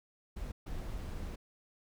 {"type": "noise bursts at uneven times", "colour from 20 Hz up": "brown", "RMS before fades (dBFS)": -40, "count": 2, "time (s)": [[0.36, 0.52], [0.66, 1.36]], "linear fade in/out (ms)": 10, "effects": []}